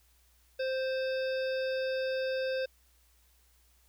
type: harmonic tone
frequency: 523.3 Hz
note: C5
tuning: in tune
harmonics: 1 / 3 / 5 / 7 / 9 / 10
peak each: -30 / -40 / -44 / -47 / -49 / -50 dBFS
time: 0.59-2.66 s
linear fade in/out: 10 ms
effects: added 60 Hz sine -65 dBFS peak until 3.88 s + white hiss -68 dBFS RMS until 3.88 s